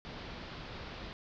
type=low-pass noise; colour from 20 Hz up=pink; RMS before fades=-45 dBFS; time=0.05-1.13 s; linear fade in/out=0 ms; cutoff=4900 Hz; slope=48 dB/octave; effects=none